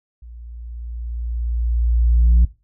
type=tone with level ramp; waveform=sine; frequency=58.5 Hz; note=A#1; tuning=7 cents sharp; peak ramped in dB=-36 to -6 dBFS; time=0.22-2.45 s; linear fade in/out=5 ms; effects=noise-tail reverb RT60 0.3 s tail -20 dB re dry + tanh soft clip ceiling -8 dBFS